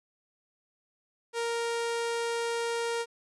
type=tone; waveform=sawtooth; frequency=466.2 Hz; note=A#4; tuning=in tune; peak=-25 dBFS; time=1.33-3.06 s; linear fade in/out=50 ms; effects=resampled to 24000 Hz + 11-bit